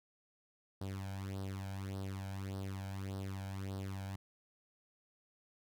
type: tone with flanger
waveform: sawtooth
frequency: 96.8 Hz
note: G2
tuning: 21 cents flat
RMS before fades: -42 dBFS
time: 0.81-4.16 s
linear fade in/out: 5 ms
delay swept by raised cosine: 0.21 to 1.31 ms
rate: 1.7 Hz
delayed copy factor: +0.75
effects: none